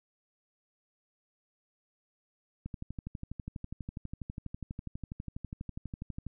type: click train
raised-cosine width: 5 ms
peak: -26 dBFS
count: 45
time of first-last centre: 2.66-6.267 s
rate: 12.2 Hz
effects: none